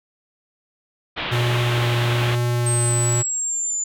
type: low-pass noise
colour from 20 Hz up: white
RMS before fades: -27 dBFS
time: 1.16-2.36 s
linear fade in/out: 20 ms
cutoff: 3700 Hz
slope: 48 dB/octave
type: tone with vibrato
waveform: square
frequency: 120 Hz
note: B2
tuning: 49 cents flat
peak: -19 dBFS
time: 1.31-3.23 s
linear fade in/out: 20 ms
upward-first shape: sine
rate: 1.1 Hz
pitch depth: 11 cents each way
type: exponential sweep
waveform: sine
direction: down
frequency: 8372 to 7040 Hz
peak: -21 dBFS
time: 2.66-3.84 s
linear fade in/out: 5 ms
effects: none